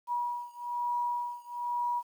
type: beating tone pair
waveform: sine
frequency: 964 / 965.1 Hz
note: B5 / B5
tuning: -42 / -40 cents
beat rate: 1.1 Hz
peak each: -33 / -34 dBFS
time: 0.07-2.03 s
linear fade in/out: 50 ms
effects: 10-bit